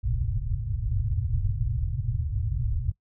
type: low-pass noise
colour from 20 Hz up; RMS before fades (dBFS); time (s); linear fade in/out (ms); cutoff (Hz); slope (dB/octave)
white; -27; 0.03-2.92; 10; 130; 96
effects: noise-tail reverb RT60 0.1 s tail -21 dB re dry